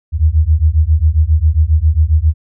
sine beating tone pair, 74.7 / 82.1 Hz, D2 / E2, +30 / -6 cents, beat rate 7.4 Hz, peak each -11 dBFS, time 0.12-2.34 s, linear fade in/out 50 ms, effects none

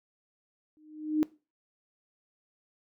sine tone with exponential growth, 307 Hz, D#4, 23 cents flat, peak -20 dBFS, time 0.77-1.23 s, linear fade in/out 0 ms, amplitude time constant 100 ms, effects noise-tail reverb RT60 0.3 s tail -20 dB re dry

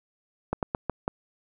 slowing click train, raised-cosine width 1 ms, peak -12 dBFS, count 5, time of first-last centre 0.53-1.079 s, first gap 98 ms, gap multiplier 1.23, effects none

